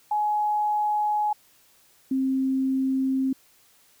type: tone pair in turn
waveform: sine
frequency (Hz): 841 / 264.9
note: G#5 / C4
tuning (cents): +22 / +22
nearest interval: octave + minor sixth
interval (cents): 2000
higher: first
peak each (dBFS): -21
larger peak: neither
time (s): 0.11-1.33 / 2.11-3.33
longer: neither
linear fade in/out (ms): 5
effects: white hiss -59 dBFS RMS until 4 s